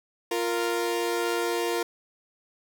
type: tone pair together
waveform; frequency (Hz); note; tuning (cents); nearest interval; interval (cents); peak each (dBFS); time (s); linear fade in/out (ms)
sawtooth; 348.6 / 465.3; F4 / A#4; -3 / -3; perfect fourth; 500; -24; 0.31-1.83; 5
effects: none